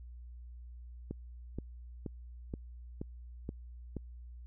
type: click train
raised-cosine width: 3 ms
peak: -25 dBFS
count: 7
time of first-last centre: 1.11-3.967 s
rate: 2.1 Hz
effects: added 60 Hz sine -46 dBFS peak until 4.46 s